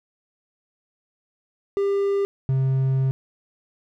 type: tone pair in turn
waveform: triangle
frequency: 398.4 / 132.95 Hz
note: G4 / C3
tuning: +28 / +28 cents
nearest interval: octave + perfect fifth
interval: 1900 cents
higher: first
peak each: -17 / -16 dBFS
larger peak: second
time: 1.77-2.25 / 2.49-3.11 s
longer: second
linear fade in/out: 0 ms
effects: none